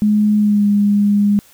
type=tone with pitch glide; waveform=sine; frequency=210.3 to 204.4 Hz; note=G#3 to G#3; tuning=+22 to -27 cents; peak=-10 dBFS; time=0.02-1.39 s; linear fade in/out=0 ms; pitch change=-49 cents; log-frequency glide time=0.37-0.66 s; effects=white hiss -48 dBFS RMS until 1.53 s